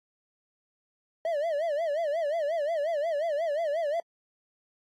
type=tone with vibrato; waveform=triangle; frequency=622.3 Hz; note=D#5; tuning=in tune; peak=-24 dBFS; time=1.25-4 s; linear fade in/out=2 ms; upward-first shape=sine; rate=5.6 Hz; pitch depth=160 cents each way; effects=AAC 48 kbps